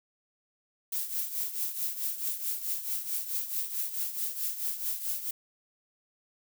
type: noise with tremolo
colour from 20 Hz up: violet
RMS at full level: -30 dBFS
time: 0.92-5.31 s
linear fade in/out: 5 ms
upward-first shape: triangle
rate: 4.6 Hz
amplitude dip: 75%
effects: none